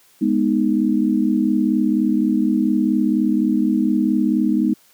sine chord, G# minor, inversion none, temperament equal, 207.7 / 246.9 / 311.1 Hz, G#3 / B3 / D#4, 0 / 0 / 0 cents, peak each -19 dBFS, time 0.21-4.74 s, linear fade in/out 10 ms, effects white hiss -54 dBFS RMS until 4.93 s + high-pass 100 Hz 12 dB/octave

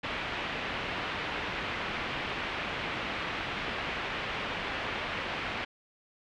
white low-pass noise, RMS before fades -35 dBFS, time 0.03-5.65 s, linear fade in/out 10 ms, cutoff 2900 Hz, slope 24 dB/octave, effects none

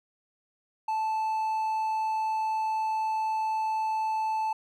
triangle tone, 876 Hz, A5, 8 cents flat, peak -24 dBFS, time 0.88-4.53 s, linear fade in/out 5 ms, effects none

